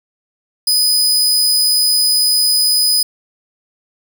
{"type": "tone", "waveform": "sawtooth", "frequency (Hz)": 4991, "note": "D#8", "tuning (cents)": 5, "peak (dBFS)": -8, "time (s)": [0.67, 3.03], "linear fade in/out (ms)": 5, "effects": []}